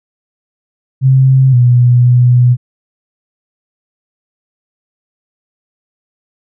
sine tone with pitch steps, 132.3 / 122.7 / 123.4 Hz, C3 / B2 / B2, +20 / -11 / -1 cents, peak -4 dBFS, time 1.01-2.57 s, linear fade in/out 50 ms, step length 520 ms, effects none

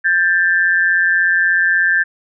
sine tone pair together, 1583.5 / 1760 Hz, G6 / A6, +17 / 0 cents, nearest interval major second, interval 183 cents, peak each -14 dBFS, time 0.04-2.04 s, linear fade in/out 20 ms, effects none

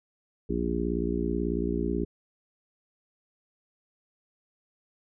harmonic tone with a mistuned harmonic, 58.27 Hz, A#1, in tune, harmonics 1 / 3 / 4 / 5 / 6 / 7, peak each -33 / -33 / -33 / -33 / -33 / -33 dBFS, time 0.49-2.05 s, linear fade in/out 10 ms, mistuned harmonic 1, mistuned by +110 cents, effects none

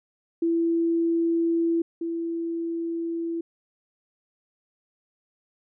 sine tone pair in turn, 333.9 / 333.9 Hz, E4 / E4, +22 / +22 cents, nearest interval unison, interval 0 cents, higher neither, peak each -20 / -26 dBFS, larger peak first, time 0.42-1.82 / 2.01-3.41 s, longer neither, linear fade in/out 5 ms, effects none

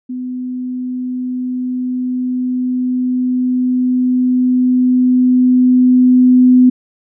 sine tone with level ramp, 252 Hz, B3, 35 cents sharp, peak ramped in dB -20 to -4 dBFS, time 0.09-6.7 s, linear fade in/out 10 ms, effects none

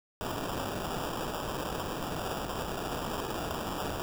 white noise with sample-and-hold, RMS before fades -35 dBFS, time 0.21-4.02 s, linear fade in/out 0 ms, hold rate 2100 Hz, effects none

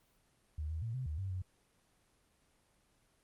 sine tone with pitch steps, 76.2 / 79.9 / 114 / 129.1 / 76.3 / 96.1 / 92.3 Hz, D#2 / D#2 / A#2 / C3 / D#2 / G2 / F#2, -36 / +47 / -38 / -23 / -33 / -34 / -4 cents, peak -36 dBFS, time 0.58-1.42 s, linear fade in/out 5 ms, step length 120 ms, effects pink hiss -72 dBFS RMS until 3.23 s + Opus 24 kbps

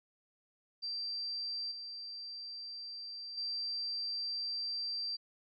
sine tone with level steps, 4699 Hz, D8, in tune, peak -36 / -42 / -35 dBFS, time 0.82-5.17 s, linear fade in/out 20 ms, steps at 1.71 / 3.37 s, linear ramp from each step 10 ms, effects none

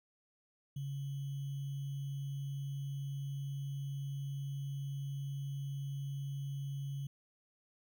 sine tone with sample-and-hold, 138.9 Hz, C#3, 4 cents sharp, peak -37 dBFS, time 0.76-7.07 s, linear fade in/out 5 ms, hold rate 3150 Hz, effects none

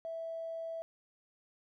triangle tone with tanh clipping, 657 Hz, E5, 6 cents flat, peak -37 dBFS, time 0.05-0.82 s, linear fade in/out 0 ms, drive 2 dB, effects none

